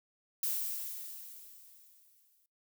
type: noise with exponential decay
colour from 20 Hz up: violet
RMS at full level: -32 dBFS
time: 0.43-2.46 s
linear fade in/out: 2 ms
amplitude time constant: 440 ms
effects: noise-tail reverb RT60 0.3 s tail -25 dB re dry